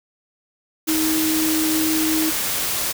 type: tone in noise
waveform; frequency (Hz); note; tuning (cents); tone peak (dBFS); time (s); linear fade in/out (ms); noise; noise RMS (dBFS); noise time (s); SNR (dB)
sine; 315.6; D#4; +25; -19; 0.87-2.31; 20; white; -23; 0.87-2.93; +1
effects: none